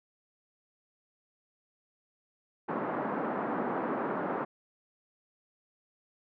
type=band-pass noise; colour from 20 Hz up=pink; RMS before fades=-33 dBFS; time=2.68-4.45 s; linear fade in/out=10 ms; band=210 to 1400 Hz; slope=24 dB/octave; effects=none